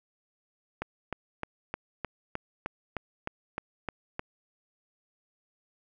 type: click train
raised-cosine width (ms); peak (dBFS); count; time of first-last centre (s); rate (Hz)
0.5; -17; 12; 0.82-4.194; 3.26
effects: none